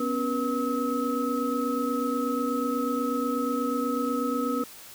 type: tone cluster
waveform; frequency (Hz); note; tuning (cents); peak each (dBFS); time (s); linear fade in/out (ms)
sine; 248.8 / 277 / 482.8 / 1286; B3 / C#4 / B4 / E6; +13 / -1 / -39 / -43; -29 / -30 / -31 / -31; 0-4.64; 5
effects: white hiss -46 dBFS RMS until 4.94 s